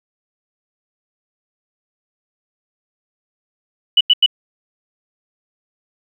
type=tone bursts; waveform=sine; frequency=2960 Hz; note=F#7; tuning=in tune; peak=-7 dBFS; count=3; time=3.97-4.262 s; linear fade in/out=5 ms; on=38 ms; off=89 ms; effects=8-bit